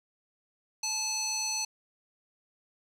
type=tone with band-pass filter; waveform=square; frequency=866 Hz; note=A5; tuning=28 cents flat; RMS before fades=-32 dBFS; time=0.83-1.65 s; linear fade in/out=5 ms; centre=5600 Hz; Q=3.2; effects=none